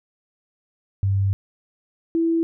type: tone pair in turn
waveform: sine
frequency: 98 / 330.6 Hz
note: G2 / E4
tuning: 0 / +5 cents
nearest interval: octave + major sixth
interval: 2105 cents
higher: second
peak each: -17 dBFS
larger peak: neither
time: 1.03-1.33 / 2.15-2.43 s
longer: first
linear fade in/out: 0 ms
effects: none